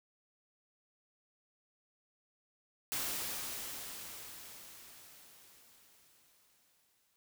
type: noise with exponential decay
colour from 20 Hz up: white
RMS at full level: -36 dBFS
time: 2.92-7.16 s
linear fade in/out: 0 ms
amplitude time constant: 920 ms
effects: none